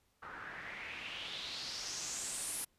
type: noise with low-pass filter sweep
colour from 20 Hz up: white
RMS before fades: -43 dBFS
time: 0.22-2.65 s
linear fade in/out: 10 ms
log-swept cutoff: 1300 to 11000 Hz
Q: 3.7
effects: pink hiss -75 dBFS RMS until 2.78 s + resampled to 32000 Hz